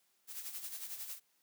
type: noise with tremolo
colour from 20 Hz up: blue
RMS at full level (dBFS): -42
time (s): 0.27-1.2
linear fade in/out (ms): 50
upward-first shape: sine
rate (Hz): 11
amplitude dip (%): 60
effects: white hiss -75 dBFS RMS until 1.42 s + high-pass 150 Hz 12 dB/octave